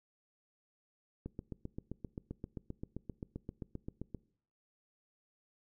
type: click train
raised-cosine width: 3 ms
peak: -28 dBFS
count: 23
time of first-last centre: 1.26-4.147 s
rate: 7.62 Hz
effects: noise-tail reverb RT60 0.6 s tail -22 dB re dry